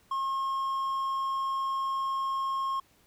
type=tone; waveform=triangle; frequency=1077 Hz; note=C6; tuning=50 cents sharp; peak=-26 dBFS; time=0.11-2.8 s; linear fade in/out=5 ms; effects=pink hiss -64 dBFS RMS until 3.06 s